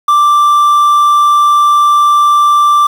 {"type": "tone with quantisation", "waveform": "triangle", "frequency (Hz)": 1176, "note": "D6", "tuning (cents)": 2, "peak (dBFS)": -3, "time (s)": [0.08, 2.87], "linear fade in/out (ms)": 5, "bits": 5, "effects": []}